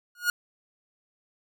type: tone with exponential growth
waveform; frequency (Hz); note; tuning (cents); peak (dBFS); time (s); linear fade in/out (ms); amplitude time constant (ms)
45% pulse; 1438; F#6; -50; -18; 0.15-0.3; 2; 31
effects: none